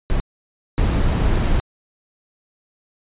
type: noise bursts at uneven times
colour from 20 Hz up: brown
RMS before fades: -17 dBFS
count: 2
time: 0.1-0.2 / 0.78-1.6 s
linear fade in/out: 0 ms
effects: resampled to 8000 Hz